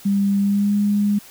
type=tone with pitch glide; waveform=sine; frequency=199.2 to 205 Hz; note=G3 to G#3; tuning=+28 to -22 cents; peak=-15 dBFS; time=0.05-1.19 s; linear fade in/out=10 ms; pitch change=+50 cents; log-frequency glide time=0.39-0.75 s; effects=white hiss -44 dBFS RMS until 1.3 s